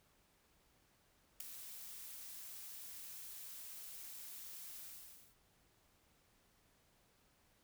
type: noise with ADSR envelope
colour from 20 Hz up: blue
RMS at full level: -39 dBFS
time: 1.4-5.36 s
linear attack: 6 ms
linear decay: 4 ms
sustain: -12 dB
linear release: 550 ms
effects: pink hiss -73 dBFS RMS until 7.63 s